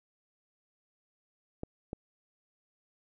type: clicks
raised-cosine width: 2 ms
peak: -23 dBFS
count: 2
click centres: 1.634 / 1.931 s
effects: none